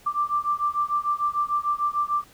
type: beating tone pair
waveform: sine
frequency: 1174.7 / 1181.4 Hz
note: D6 / D6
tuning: 0 / +10 cents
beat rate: 6.7 Hz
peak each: -25 dBFS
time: 0.06-2.24 s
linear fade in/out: 10 ms
effects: pink hiss -53 dBFS RMS until 2.33 s